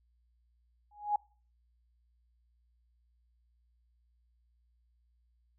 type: tone with exponential growth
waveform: sine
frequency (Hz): 830.6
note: G#5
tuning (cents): 0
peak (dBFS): -23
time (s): 0.91-1.16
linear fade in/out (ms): 5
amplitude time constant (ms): 54
effects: noise-tail reverb RT60 0.4 s tail -25 dB re dry + added 59 Hz sine -68 dBFS peak until 5.58 s